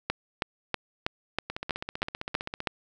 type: two click trains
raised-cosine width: 0.3 ms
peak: -17 / -10 dBFS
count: 18 / 9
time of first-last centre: 1.5-2.604 / 0.1-2.672 s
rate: 15.4 / 3.11 Hz
effects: none